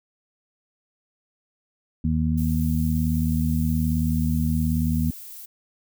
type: harmonic tone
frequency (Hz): 78.8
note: D#2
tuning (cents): +23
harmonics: 1 / 2 / 3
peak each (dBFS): -24 / -24 / -24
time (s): 2.04-5.11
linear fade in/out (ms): 5
type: noise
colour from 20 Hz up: violet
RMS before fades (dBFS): -40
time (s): 2.37-5.46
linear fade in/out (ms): 10
effects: none